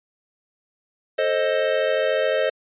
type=chord; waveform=square; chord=A diminished; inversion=none; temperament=equal with one note detuned; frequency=440 / 528.4 / 622.3 Hz; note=A4 / C5 / Eb5; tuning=0 / +17 / 0 cents; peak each=-27 / -23 / -23 dBFS; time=1.18-2.5 s; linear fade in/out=10 ms; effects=resampled to 8000 Hz